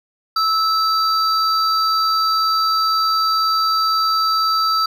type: tone pair together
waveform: triangle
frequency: 1309 / 4665 Hz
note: E6 / D8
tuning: -13 / -12 cents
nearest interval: octave + minor seventh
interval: 2201 cents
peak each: -14 / -19 dBFS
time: 0.36-4.86 s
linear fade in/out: 5 ms
effects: none